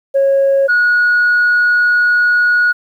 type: tone pair in turn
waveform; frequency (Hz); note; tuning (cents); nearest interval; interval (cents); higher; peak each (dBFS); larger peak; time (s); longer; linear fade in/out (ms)
sine; 548 / 1453.7; C#5 / F#6; -20 / -31; octave + perfect fourth; 1689; second; -7; neither; 0.14-0.68 / 0.68-2.73; second; 20
effects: tanh soft clip ceiling -6 dBFS + 8-bit